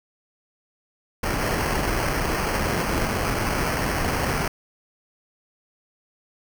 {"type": "noise with sample-and-hold", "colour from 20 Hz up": "pink", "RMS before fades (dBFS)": -24, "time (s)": [1.23, 4.48], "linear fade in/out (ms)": 5, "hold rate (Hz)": 3675, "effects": []}